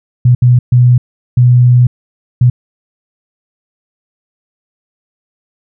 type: tone bursts at uneven times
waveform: sine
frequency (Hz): 123.47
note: B2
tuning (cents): 0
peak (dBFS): -3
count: 5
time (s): 0.25-0.35 / 0.42-0.59 / 0.72-0.98 / 1.37-1.87 / 2.41-2.5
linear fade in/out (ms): 5
effects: none